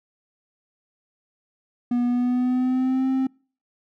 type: tone with pitch glide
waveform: triangle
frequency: 242.8 to 263.3 Hz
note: B3 to C4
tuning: -29 to +11 cents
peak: -17 dBFS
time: 1.91-3.27 s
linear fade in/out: 5 ms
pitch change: +140 cents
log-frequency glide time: 2.05-3.08 s
effects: noise-tail reverb RT60 0.4 s tail -26 dB re dry